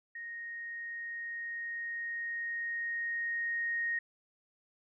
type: tone with level ramp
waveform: sine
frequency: 1864.7 Hz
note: A#6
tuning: in tune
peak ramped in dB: -40 to -30 dBFS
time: 0.15-3.99 s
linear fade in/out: 5 ms
effects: none